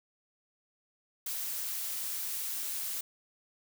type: noise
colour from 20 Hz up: blue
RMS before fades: -36 dBFS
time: 1.26-3.01 s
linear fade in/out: 5 ms
effects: none